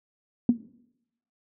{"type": "tone with exponential decay", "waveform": "sine", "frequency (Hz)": 238.7, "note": "A#3", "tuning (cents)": 41, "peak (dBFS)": -11, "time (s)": [0.49, 0.58], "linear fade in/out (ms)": 2, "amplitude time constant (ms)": 18, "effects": ["noise-tail reverb RT60 0.8 s tail -18 dB re dry", "tanh soft clip ceiling -7 dBFS"]}